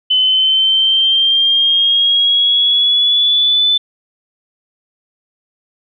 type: exponential sweep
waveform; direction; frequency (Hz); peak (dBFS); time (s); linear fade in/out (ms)
sine; up; 3026 to 3517; -9; 0.1-3.78; 10
effects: none